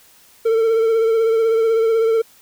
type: tone with vibrato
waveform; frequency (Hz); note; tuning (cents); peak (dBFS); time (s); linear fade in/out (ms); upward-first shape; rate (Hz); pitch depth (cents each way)
triangle; 450.6; A4; +41; -11; 0.45-2.22; 10; triangle; 16; 38
effects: white hiss -50 dBFS RMS until 2.41 s